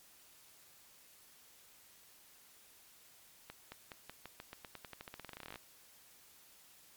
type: accelerating click train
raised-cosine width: 0.3 ms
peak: -30 dBFS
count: 27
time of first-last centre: 3.5-5.558 s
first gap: 220 ms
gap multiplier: 0.9
effects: white hiss -62 dBFS RMS until 6.96 s + MP3 96 kbps